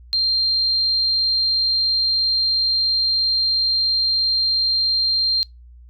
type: tone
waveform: sine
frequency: 4179 Hz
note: C8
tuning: 3 cents flat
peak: -16 dBFS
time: 0.13-5.43 s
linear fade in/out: 0 ms
effects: noise-tail reverb RT60 0.2 s tail -24 dB re dry + added 60 Hz sine -41 dBFS peak until 5.89 s